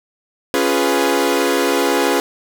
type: chord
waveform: sawtooth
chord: C# dominant seventh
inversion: none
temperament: equal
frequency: 277.2 / 349.2 / 415.3 / 493.9 Hz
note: C#4 / E#4 / G#4 / B4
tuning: 0 / 0 / 0 / 0 cents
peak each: -16 dBFS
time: 0.54-2.2 s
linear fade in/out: 0 ms
effects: none